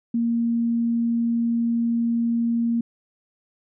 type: tone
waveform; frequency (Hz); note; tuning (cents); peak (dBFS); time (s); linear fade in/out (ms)
sine; 233.1; A#3; 0; -19; 0.14-2.81; 5
effects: none